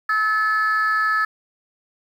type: tone pair together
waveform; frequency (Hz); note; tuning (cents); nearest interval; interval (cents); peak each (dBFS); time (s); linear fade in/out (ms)
sine; 1296 / 1730; E6 / A6; -30 / -30; perfect fourth; 500; -18; 0.09-1.25; 5
effects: tanh soft clip ceiling -13 dBFS + 8-bit